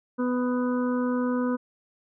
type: harmonic tone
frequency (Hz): 248.6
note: B3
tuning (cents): +12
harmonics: 1 / 2 / 4 / 5 / 6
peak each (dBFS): -24 / -30 / -36 / -38 / -40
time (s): 0.18-1.57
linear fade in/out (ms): 20
effects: none